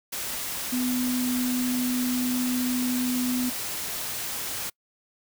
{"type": "tone in noise", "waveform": "sine", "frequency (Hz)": 250, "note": "B3", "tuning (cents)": 21, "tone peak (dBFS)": -24, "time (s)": [0.72, 3.5], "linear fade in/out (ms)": 10, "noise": "white", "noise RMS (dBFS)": -32, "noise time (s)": [0.12, 4.7], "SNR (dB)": 5, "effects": ["noise-tail reverb RT60 0.1 s tail -26 dB re dry"]}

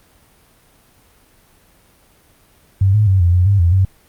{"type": "tone with pitch steps", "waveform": "sine", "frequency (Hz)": [96.9, 106.3, 95.5, 86.9, 89.9, 99.9, 85.7, 95], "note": ["G2", "G#2", "G2", "F2", "F#2", "G2", "F2", "F#2"], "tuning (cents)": [-20, 41, -45, -8, -49, 33, -32, 46], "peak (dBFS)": -9, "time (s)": [2.81, 3.85], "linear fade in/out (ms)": 5, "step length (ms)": 130, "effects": ["pink hiss -52 dBFS RMS until 4.08 s", "Opus 32 kbps"]}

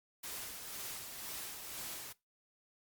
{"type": "noise with tremolo", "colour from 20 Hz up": "white", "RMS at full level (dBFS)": -43, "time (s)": [0.23, 2.13], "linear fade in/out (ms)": 10, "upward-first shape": "sine", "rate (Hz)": 2, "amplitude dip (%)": 40, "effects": ["noise-tail reverb RT60 0.2 s tail -20 dB re dry", "Opus 48 kbps"]}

